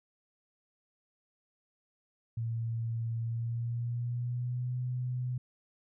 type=tone with pitch glide; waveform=sine; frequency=114.8 to 125.19 Hz; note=A#2 to B2; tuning=-26 to +24 cents; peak=-31 dBFS; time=2.37-5.38 s; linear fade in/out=5 ms; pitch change=+150 cents; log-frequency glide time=3.21-4.77 s; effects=none